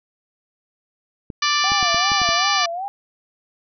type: clicks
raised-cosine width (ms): 3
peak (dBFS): -18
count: 7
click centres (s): 1.302 / 1.719 / 1.828 / 1.945 / 2.118 / 2.217 / 2.29
type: harmonic tone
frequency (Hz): 588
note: D5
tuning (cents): +2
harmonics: 2 / 3 / 4 / 5 / 6 / 7 / 8 / 9 / 10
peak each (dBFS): -21 / -25 / -25 / -26 / -29 / -27 / -25 / -31 / -29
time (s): 1.42-2.66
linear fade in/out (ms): 5
type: tone with vibrato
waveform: sine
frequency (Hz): 739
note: F#5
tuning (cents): -2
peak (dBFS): -24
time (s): 1.64-2.88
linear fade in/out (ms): 0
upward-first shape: sine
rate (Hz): 2.6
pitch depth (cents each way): 160
effects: none